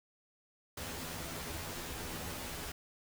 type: noise with comb filter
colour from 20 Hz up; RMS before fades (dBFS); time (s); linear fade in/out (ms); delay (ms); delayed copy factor
pink; -42; 0.77-2.72; 5; 12; +0.75
effects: none